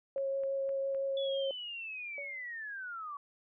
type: tone with vibrato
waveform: sine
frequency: 545 Hz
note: C#5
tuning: 29 cents flat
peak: -31 dBFS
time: 0.16-1.51 s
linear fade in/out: 2 ms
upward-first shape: sine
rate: 5.9 Hz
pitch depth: 8 cents each way
type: click train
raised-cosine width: 0.5 ms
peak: -40 dBFS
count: 4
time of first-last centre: 0.18-0.947 s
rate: 3.91 Hz
type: linear sweep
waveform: sine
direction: down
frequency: 3450 to 1117 Hz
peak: -39 dBFS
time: 1.17-3.17 s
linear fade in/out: 2 ms
type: tone with exponential decay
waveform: sine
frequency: 570 Hz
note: C#5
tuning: 48 cents sharp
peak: -40 dBFS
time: 2.18-2.5 s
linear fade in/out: 1 ms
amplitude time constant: 68 ms
effects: none